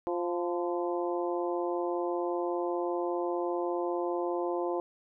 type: harmonic tone with a mistuned harmonic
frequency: 174.9 Hz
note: F3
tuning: 3 cents sharp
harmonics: 2 / 3 / 4 / 5 / 6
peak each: -31 / -35 / -37 / -39 / -41 dBFS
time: 0.07-4.8 s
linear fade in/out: 0 ms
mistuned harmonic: 6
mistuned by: -39 cents
effects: none